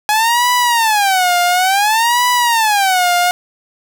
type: tone with vibrato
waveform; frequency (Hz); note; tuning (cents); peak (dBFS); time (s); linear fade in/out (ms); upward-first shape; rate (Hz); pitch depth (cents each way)
sawtooth; 834; G#5; +7; -7; 0.09-3.31; 0; sine; 0.57; 290
effects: none